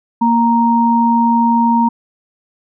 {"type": "tone pair together", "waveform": "sine", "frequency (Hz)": [233.1, 932.4], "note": ["A#3", "A#5"], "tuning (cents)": [0, 0], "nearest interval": "2 octaves", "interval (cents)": 2400, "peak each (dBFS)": -12, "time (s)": [0.21, 1.89], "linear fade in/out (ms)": 10, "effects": []}